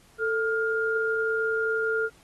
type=tone pair together; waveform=sine; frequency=444.2 / 1410.2 Hz; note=A4 / F6; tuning=+16 / +16 cents; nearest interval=octave + minor sixth; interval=2000 cents; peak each=-26 dBFS; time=0.18-2.1 s; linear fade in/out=50 ms; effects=pink hiss -58 dBFS RMS until 2.23 s + AAC 32 kbps